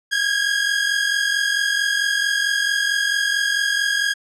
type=tone pair together; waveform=sawtooth; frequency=1616.7 / 1661.2 Hz; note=G#6 / G#6; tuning=-47 / 0 cents; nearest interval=unison; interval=47 cents; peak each=-17 dBFS; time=0.11-4.14 s; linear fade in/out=20 ms; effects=low-pass 8000 Hz 12 dB/octave